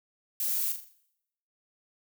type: noise with echo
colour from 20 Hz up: violet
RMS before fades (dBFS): -30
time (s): 0.4-0.72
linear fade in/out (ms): 2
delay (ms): 42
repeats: 5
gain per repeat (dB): -7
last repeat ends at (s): 0.93
effects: noise-tail reverb RT60 0.8 s tail -20 dB re dry